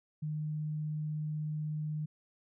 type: tone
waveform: sine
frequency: 152.7 Hz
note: D#3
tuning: 32 cents flat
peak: -33 dBFS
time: 0.22-2.06 s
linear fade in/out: 10 ms
effects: none